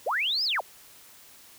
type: linear two-way sweep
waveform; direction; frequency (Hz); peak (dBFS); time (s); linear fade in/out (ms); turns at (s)
sine; up then down; 392 to 5274 to 392; -24; 0.06-0.61; 10; 0.44
effects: white hiss -52 dBFS RMS until 1.58 s